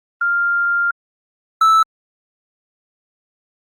sine / triangle tone pair in turn, 1396.9 / 1314.3 Hz, F6 / E6, 0 / -6 cents, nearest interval minor second, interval 106 cents, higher first, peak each -14 / -7 dBFS, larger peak second, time 0.21-0.91 / 1.61-1.83 s, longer first, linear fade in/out 5 ms, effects Opus 24 kbps

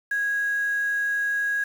sine tone with quantisation, 1652 Hz, G#6, 10 cents flat, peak -22 dBFS, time 0.11-1.64 s, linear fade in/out 5 ms, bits 7, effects none

